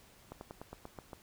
slowing click train, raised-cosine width 1 ms, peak -30 dBFS, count 8, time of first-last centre 0.32-1.132 s, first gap 91 ms, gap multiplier 1.08, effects pink hiss -61 dBFS RMS until 1.22 s

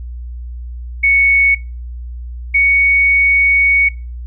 sine tone pair in turn, 2219 / 2230 Hz, C#7 / C#7, +1 / +10 cents, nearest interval unison, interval 9 cents, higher second, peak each -8 dBFS, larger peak neither, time 1.03-1.55 / 2.54-3.89 s, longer second, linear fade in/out 10 ms, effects noise-tail reverb RT60 0.3 s tail -23 dB re dry + added 60 Hz sine -24 dBFS peak until 4.26 s

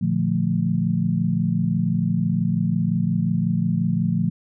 sine chord, Bb major seventh, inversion none, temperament equal with one note detuned, 116.54 / 148.88 / 174.61 / 220 Hz, Bb2 / D3 / F3 / A3, 0 / +24 / 0 / 0 cents, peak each -26 / -26 / -21 / -25 dBFS, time 0.01-4.3 s, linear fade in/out 10 ms, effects none

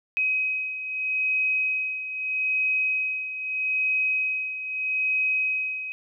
sine beating tone pair, 2531 / 2531.79 Hz, D#7 / D#7, +29 / +29 cents, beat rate 0.79 Hz, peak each -24 / -30 dBFS, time 0.17-5.92 s, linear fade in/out 0 ms, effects none

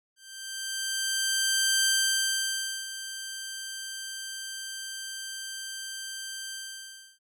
10% pulse tone with ADSR envelope, 1568 Hz, G6, in tune, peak -13 dBFS, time 0.16-7.19 s, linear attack 1700 ms, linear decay 1000 ms, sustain -14 dB, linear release 660 ms, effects none

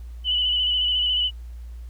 sine tone with vibrato, 2981 Hz, F#7, 12 cents sharp, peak -19 dBFS, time 0.24-1.31 s, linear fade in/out 50 ms, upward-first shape square, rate 14 Hz, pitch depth 26 cents each way, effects added 59 Hz sine -34 dBFS peak until 1.89 s + pink hiss -60 dBFS RMS until 1.89 s

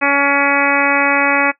harmonic tone, 281.6 Hz, C#4, 27 cents sharp, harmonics 1 / 2 / 3 / 4 / 5 / 6 / 7 / 8 / 9, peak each -20 / -20 / -20 / -20 / -20 / -20 / -20 / -20 / -20 dBFS, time 0.01-1.52 s, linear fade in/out 20 ms, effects noise-tail reverb RT60 0.1 s tail -17 dB re dry

